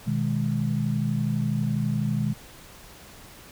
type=chord; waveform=sine; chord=G# minor; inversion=first; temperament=equal; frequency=123.47 / 155.56 / 207.7 Hz; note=B2 / D#3 / G#3; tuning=0 / 0 / 0 cents; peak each=-27 dBFS; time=0.06-2.34 s; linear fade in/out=20 ms; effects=pink hiss -47 dBFS RMS until 3.51 s